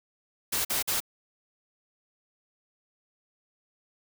white noise bursts, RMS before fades -28 dBFS, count 3, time 0.52-1.004 s, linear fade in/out 10 ms, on 130 ms, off 47 ms, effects none

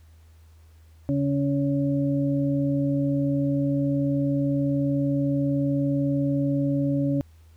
harmonic tone, 140.2 Hz, C#3, 20 cents sharp, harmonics 1 / 2 / 4, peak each -25 / -23 / -31 dBFS, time 1.09-7.21 s, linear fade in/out 0 ms, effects added 80 Hz sine -49 dBFS peak until 7.56 s + pink hiss -64 dBFS RMS until 7.56 s

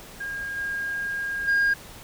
sine tone with level steps, 1621 Hz, G#6, 42 cents flat, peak -29 / -26 / -16 dBFS, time 0.2-1.74 s, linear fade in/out 10 ms, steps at 0.56 / 1.47 s, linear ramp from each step 20 ms, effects tanh soft clip ceiling -17 dBFS + pink hiss -44 dBFS RMS until 2.03 s

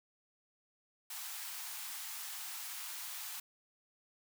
white high-pass noise, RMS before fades -44 dBFS, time 1.1-3.4 s, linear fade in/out 5 ms, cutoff 750 Hz, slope 48 dB/octave, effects none

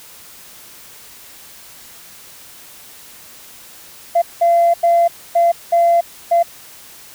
sine tone bursts at uneven times, 684 Hz, F5, 36 cents flat, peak -8 dBFS, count 6, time 4.15-4.22 / 4.41-4.74 / 4.83-5.08 / 5.35-5.52 / 5.72-6.01 / 6.31-6.43 s, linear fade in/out 10 ms, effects tanh soft clip ceiling -6 dBFS + white hiss -40 dBFS RMS until 7.14 s

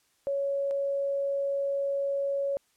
sine tone pair in turn, 557 / 557 Hz, C#5 / C#5, +8 / +8 cents, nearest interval unison, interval 0 cents, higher neither, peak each -26 dBFS, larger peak neither, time 0.27-0.71 / 0.71-2.57 s, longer second, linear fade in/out 0 ms, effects white hiss -69 dBFS RMS until 2.76 s + low-pass 11000 Hz 12 dB/octave

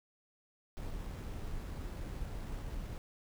brown noise with sample-and-hold, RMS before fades -41 dBFS, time 0.77-2.98 s, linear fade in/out 0 ms, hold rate 8820 Hz, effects none

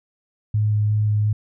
sine tone with vibrato, 105.8 Hz, G#2, 33 cents sharp, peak -16 dBFS, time 0.54-1.33 s, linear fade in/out 5 ms, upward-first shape square, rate 2.8 Hz, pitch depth 8 cents each way, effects none

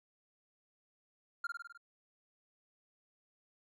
triangle tone with echo, 1396.9 Hz, F6, in tune, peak -32 dBFS, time 1.44-1.47 s, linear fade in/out 5 ms, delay 51 ms, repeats 6, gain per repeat -3 dB, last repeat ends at 1.776 s, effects none

